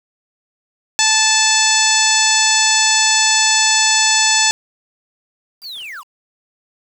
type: harmonic tone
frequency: 875 Hz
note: A5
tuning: 10 cents flat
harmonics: 1 / 2 / 3 / 4 / 5 / 6 / 7 / 8 / 9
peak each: -20 / -20 / -20 / -20 / -20 / -20 / -20 / -20 / -20 dBFS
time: 0.99-4.51 s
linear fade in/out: 0 ms
type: linear sweep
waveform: triangle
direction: down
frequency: 4915 to 830.6 Hz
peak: -26 dBFS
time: 5.61-6.04 s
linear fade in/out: 50 ms
effects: 7-bit